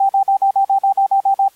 sine tone bursts, 785 Hz, G5, 2 cents sharp, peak -10 dBFS, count 11, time 0-1.482 s, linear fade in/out 5 ms, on 92 ms, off 47 ms, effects white hiss -54 dBFS RMS until 1.55 s + AAC 48 kbps

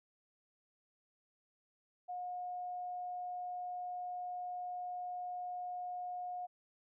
sine tone, 720 Hz, F#5, 47 cents flat, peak -39 dBFS, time 2.08-6.47 s, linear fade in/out 20 ms, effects none

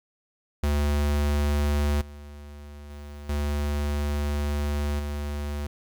square tone with level steps, 73 Hz, D2, 10 cents flat, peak -22 / -41 / -38 / -25 / -29 dBFS, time 0.63-5.67 s, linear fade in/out 5 ms, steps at 2.01 / 2.9 / 3.29 / 4.99 s, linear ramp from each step 5 ms, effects 10-bit

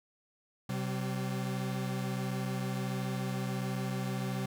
40% pulse tone pair together, 129.77 / 191.2 Hz, C3 / G3, -14 / -43 cents, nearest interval perfect fifth, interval 671 cents, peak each -34 / -35 dBFS, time 0.69-4.46 s, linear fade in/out 5 ms, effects none

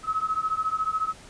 sine beating tone pair, 1278 / 1292 Hz, D#6 / E6, +46 / -35 cents, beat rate 14 Hz, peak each -27 dBFS, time 0.03-1.14 s, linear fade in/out 50 ms, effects pink hiss -48 dBFS RMS until 1.29 s + resampled to 22050 Hz

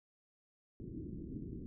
white low-pass noise, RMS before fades -45 dBFS, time 0.8-1.66 s, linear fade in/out 0 ms, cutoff 350 Hz, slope 48 dB/octave, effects none

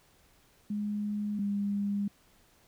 sine tone pair in turn, 207.7 / 202.1 Hz, G#3 / G#3, 0 / -47 cents, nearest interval unison, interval 47 cents, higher first, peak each -30 / -28 dBFS, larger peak second, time 0.7-1.39 / 1.39-2.08 s, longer neither, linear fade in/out 5 ms, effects pink hiss -64 dBFS RMS until 2.67 s

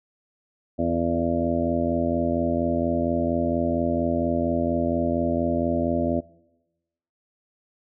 harmonic tone with a mistuned harmonic, 84.3 Hz, E2, 39 cents sharp, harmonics 1 / 2 / 3 / 4 / 5 / 6 / 7 / 8, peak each -31 / -32 / -25 / -29 / -36 / -36 / -27 / -31 dBFS, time 0.78-6.21 s, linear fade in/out 20 ms, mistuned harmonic 5, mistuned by +16 cents, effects noise-tail reverb RT60 1.0 s tail -22 dB re dry

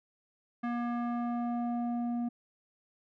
square tone with low-pass filter sweep, 238.8 Hz, A#3, 42 cents sharp, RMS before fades -33 dBFS, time 0.63-2.29 s, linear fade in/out 10 ms, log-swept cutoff 1600 to 500 Hz, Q 1.6, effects none

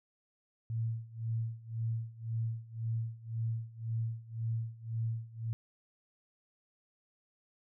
sine tone with tremolo, 113.7 Hz, A#2, 43 cents flat, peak -30 dBFS, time 0.7-5.53 s, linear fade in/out 0 ms, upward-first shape sine, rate 1.9 Hz, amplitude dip 90%, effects none

